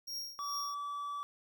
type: tone with tremolo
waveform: 45% pulse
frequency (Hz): 5588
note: F8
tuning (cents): 0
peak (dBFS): -37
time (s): 0.07-0.75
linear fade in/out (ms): 10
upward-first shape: triangle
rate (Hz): 2.5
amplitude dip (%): 90
type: tone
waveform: triangle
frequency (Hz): 1152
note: D6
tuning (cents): -34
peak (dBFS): -35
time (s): 0.39-1.23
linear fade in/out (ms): 0
effects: none